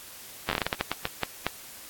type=slowing click train; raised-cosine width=0.3 ms; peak=-9 dBFS; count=14; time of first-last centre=0.49-1.466 s; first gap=10 ms; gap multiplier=1.3; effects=white hiss -45 dBFS RMS until 1.89 s + AAC 64 kbps